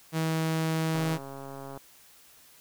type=tone; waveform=sawtooth; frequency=160.6 Hz; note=E3; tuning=45 cents flat; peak=-22 dBFS; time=0.12-1.19 s; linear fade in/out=50 ms
type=click train; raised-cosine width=1 ms; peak=-28 dBFS; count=114; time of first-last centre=0.95-1.775 s; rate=137 Hz
effects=white hiss -56 dBFS RMS until 2.6 s